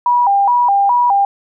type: tone with vibrato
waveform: sine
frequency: 880 Hz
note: A5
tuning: in tune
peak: -9 dBFS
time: 0.06-1.25 s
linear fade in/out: 2 ms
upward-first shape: square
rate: 2.4 Hz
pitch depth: 170 cents each way
effects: none